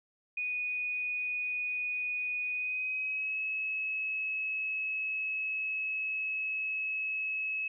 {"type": "tone with pitch glide", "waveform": "sine", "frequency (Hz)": [2476, 2578], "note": ["D#7", "E7"], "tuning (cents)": [-9, -39], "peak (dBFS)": -31, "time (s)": [0.37, 7.68], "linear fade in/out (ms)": 5, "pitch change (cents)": 70, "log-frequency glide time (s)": [2.5, 3.39], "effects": []}